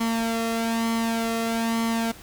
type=tone with flanger; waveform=sawtooth; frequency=228.1 Hz; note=A#3; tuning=37 cents flat; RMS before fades=-25 dBFS; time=0-2.12 s; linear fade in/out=10 ms; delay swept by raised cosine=0.95 to 1.56 ms; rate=1.1 Hz; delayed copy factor=+0.6; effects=pink hiss -46 dBFS RMS until 2.22 s